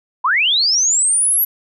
sine linear sweep, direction up, 910 to 11840 Hz, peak -12 dBFS, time 0.24-1.45 s, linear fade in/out 10 ms, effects none

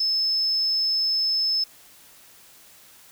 sine tone, 5230 Hz, E8, 15 cents flat, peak -20 dBFS, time 0-1.64 s, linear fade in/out 5 ms, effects white hiss -51 dBFS RMS until 3.11 s

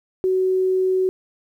sine tone, 374.1 Hz, F#4, 19 cents sharp, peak -16 dBFS, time 0.24-1.09 s, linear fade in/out 0 ms, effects 9-bit

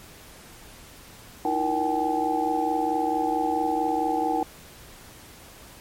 sine tone cluster, 312.4 / 336.9 / 470.5 / 767 / 846 Hz, D#4 / E4 / A#4 / G5 / G#5, +7 / +38 / +16 / -38 / +32 cents, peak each -28 / -32 / -31 / -25 / -29 dBFS, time 1.45-4.43 s, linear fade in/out 2 ms, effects pink hiss -47 dBFS RMS until 5.8 s + MP3 64 kbps

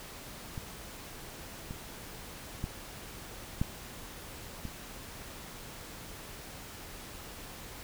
clicks, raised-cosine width 5 ms, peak -25 / -26 / -21 / -16 / -26 dBFS, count 5, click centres 0.578 / 1.709 / 2.641 / 3.615 / 4.653 s, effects pink hiss -46 dBFS RMS until 7.83 s

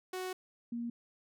sawtooth / sine tone pair in turn, 370 / 235.8 Hz, F#4 / A#3, 0 / +20 cents, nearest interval minor sixth, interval 780 cents, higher first, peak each -33 / -35 dBFS, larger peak first, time 0.13-0.33 / 0.72-0.9 s, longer first, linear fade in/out 5 ms, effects none

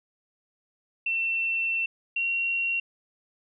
sine tone pair in turn, 2695 / 2742 Hz, E7 / F7, +38 / -32 cents, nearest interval unison, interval 30 cents, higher second, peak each -24 dBFS, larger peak neither, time 1.06-1.86 / 2.16-2.8 s, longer first, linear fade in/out 5 ms, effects none

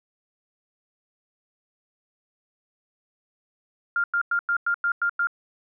sine tone bursts, 1400 Hz, F6, 4 cents sharp, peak -20 dBFS, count 8, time 3.96-5.271 s, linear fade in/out 2 ms, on 79 ms, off 97 ms, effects none

